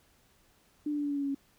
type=tone with pitch steps; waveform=sine; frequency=297.2 / 294.1 / 291.1 / 288.1 / 285.1 / 282.1 / 279.2 / 276.3 Hz; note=D4 / D4 / D4 / D4 / C#4 / C#4 / C#4 / C#4; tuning=+21 / +3 / -15 / -33 / +49 / +30 / +13 / -6 cents; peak=-29 dBFS; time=0.86-1.348 s; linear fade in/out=5 ms; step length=61 ms; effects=pink hiss -66 dBFS RMS until 1.58 s